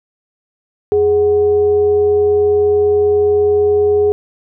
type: tone with frequency modulation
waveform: sine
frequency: 415.3 Hz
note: G#4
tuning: in tune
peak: -9 dBFS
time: 0.92-4.12 s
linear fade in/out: 0 ms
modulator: 328 Hz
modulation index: 0.26
effects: none